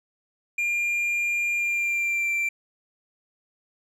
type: tone with pitch glide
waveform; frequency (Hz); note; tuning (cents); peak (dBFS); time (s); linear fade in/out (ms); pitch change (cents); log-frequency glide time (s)
triangle; 2400 to 2353; D7 to D7; +37 to +3; -21; 0.58-2.49; 5; -34; 1.58-2.31
effects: none